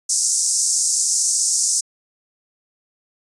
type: band-pass noise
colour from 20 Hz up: white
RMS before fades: -19 dBFS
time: 0.09-1.81 s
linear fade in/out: 10 ms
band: 5400 to 9000 Hz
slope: 48 dB/octave
effects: resampled to 24000 Hz